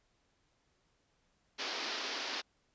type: band-pass noise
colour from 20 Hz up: white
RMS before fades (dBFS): -39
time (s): 1.58-2.42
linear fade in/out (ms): 20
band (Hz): 240 to 5400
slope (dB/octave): 48
effects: pink hiss -75 dBFS RMS until 2.74 s + resampled to 16000 Hz